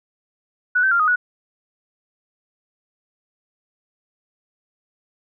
sine tone with pitch steps, 1476 / 1546 / 1391 / 1248 / 1466 Hz, F#6 / G6 / F6 / D#6 / F#6, -5 / -24 / -7 / +5 / -16 cents, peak -14 dBFS, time 0.75-1.16 s, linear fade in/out 10 ms, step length 82 ms, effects none

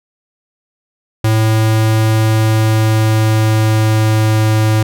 square tone with pitch glide, 110.1 to 108.96 Hz, A2 to A2, +2 to -16 cents, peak -10 dBFS, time 1.24-4.83 s, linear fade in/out 5 ms, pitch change -18 cents, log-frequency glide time 2.13-4.47 s, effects none

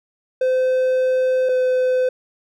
triangle tone pair in turn, 514 / 509.3 Hz, C5 / C5, -31 / -47 cents, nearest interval unison, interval 16 cents, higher first, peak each -13 dBFS, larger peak neither, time 0.41-1.49 / 1.49-2.09 s, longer first, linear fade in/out 5 ms, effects none

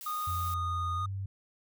blue noise, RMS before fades -44 dBFS, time 0.01-0.54 s, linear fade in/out 0 ms
triangle tone, 1233 Hz, D#6, 16 cents flat, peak -30 dBFS, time 0.06-1.06 s, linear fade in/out 5 ms
sine tone with pitch glide, 87.7 to 97.31 Hz, F2 to G2, +8 to -12 cents, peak -33 dBFS, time 0.27-1.26 s, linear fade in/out 5 ms, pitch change +180 cents, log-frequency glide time 0.95-1.05 s
effects none

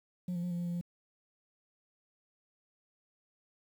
sine tone with pitch steps, 179.4 / 173 / 178.1 / 173.1 / 174.5 / 173.2 / 174.2 Hz, F3 / F3 / F3 / F3 / F3 / F3 / F3, +47 / -16 / +34 / -15 / -1 / -14 / -4 cents, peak -30 dBFS, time 0.28-0.812 s, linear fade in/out 5 ms, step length 76 ms, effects tanh soft clip ceiling -32 dBFS + 10-bit

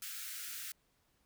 white high-pass noise, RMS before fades -44 dBFS, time 0.02-0.72 s, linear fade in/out 2 ms, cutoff 1300 Hz, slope 96 dB/octave, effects pink hiss -75 dBFS RMS until 1.25 s

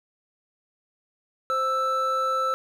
triangle tone pair together, 523.3 / 1321.3 Hz, C5 / E6, 0 / +4 cents, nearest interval octave + major third, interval 1604 cents, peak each -27 / -21 dBFS, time 1.5-2.54 s, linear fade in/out 0 ms, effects none

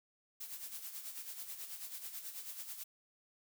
blue noise with tremolo, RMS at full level -44 dBFS, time 0.4-2.84 s, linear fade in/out 10 ms, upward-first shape sine, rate 9.2 Hz, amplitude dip 60%, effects none

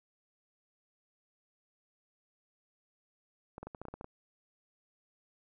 clicks, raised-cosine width 1 ms, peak -29 dBFS, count 10, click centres 3.581 / 3.63 / 3.67 / 3.748 / 3.816 / 3.853 / 3.884 / 3.94 / 4.011 / 4.044 s, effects none

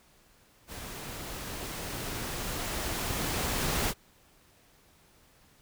pink noise with level ramp, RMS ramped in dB -42 to -29 dBFS, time 0.67-3.94 s, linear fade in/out 50 ms, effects pink hiss -62 dBFS RMS until 5.61 s

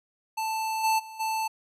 square tone with level steps, 882 Hz, A5, 4 cents sharp, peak -28 / -22 / -41 / -27 dBFS, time 0.37-1.48 s, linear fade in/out 10 ms, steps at 0.83 / 0.98 / 1.19 s, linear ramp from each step 20 ms, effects resampled to 32000 Hz

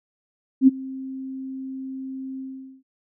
sine tone with ADSR envelope, 264.6 Hz, C4, 20 cents sharp, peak -7 dBFS, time 0.61-2.83 s, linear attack 65 ms, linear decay 22 ms, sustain -23 dB, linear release 440 ms, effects none

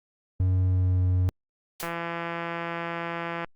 triangle tone with pitch glide, 92.5 to 91.33 Hz, F#2 to F#2, 0 to -22 cents, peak -18 dBFS, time 0.4-1.29 s, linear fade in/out 0 ms, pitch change -22 cents, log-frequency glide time 0.62-1.02 s
white noise with exponential decay, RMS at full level -32 dBFS, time 1.8-1.97 s, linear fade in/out 0 ms, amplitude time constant 35 ms
click train, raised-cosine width 0.5 ms, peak -17 dBFS, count 274, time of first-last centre 1.83-3.445 s, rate 169 Hz
effects Opus 48 kbps

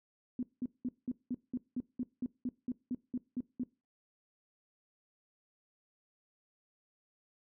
sine tone bursts, 249.2 Hz, B3, 16 cents sharp, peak -32 dBFS, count 15, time 0.39-3.635 s, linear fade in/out 2 ms, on 39 ms, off 190 ms, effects noise-tail reverb RT60 0.3 s tail -21 dB re dry

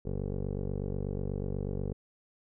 15% pulse tone with low-pass filter, 48.2 Hz, G1, 28 cents flat, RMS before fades -34 dBFS, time 0.05-1.93 s, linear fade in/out 10 ms, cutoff 410 Hz, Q 2.5, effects none

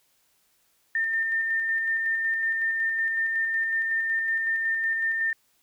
sine tone with tremolo, 1807 Hz, A6, 46 cents sharp, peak -22 dBFS, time 0.95-5.33 s, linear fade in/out 2 ms, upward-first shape square, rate 5.4 Hz, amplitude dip 25%, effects white hiss -67 dBFS RMS until 5.62 s

